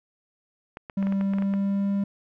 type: clicks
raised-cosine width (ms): 0.5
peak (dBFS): -22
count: 10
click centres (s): 0.771 / 0.898 / 1.027 / 1.07 / 1.124 / 1.211 / 1.336 / 1.385 / 1.423 / 1.538
type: tone with pitch glide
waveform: triangle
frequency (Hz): 196 to 199.08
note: G3 to G3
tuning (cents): 0 to +27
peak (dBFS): -20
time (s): 0.97-2.04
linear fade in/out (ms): 5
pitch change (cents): +27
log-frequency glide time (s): 1.19-1.92
effects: none